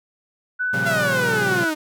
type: tone with vibrato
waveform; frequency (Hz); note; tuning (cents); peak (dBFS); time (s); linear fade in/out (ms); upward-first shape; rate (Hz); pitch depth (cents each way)
sine; 1488; F#6; +9; -20; 0.59-1.71; 20; sine; 1.7; 11
type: chord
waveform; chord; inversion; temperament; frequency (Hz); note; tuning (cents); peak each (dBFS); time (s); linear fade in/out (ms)
sawtooth; G half-diminished seventh; first; equal with one note detuned; 116.54 / 136.92 / 174.61 / 196; Bb2 / Db3 / F3 / G3; 0 / -21 / 0 / 0; -26; 0.73-1.65; 10
type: exponential sweep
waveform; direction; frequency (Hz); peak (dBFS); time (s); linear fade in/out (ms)
sawtooth; down; 698.5 to 302.3; -18; 0.85-1.75; 20
effects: none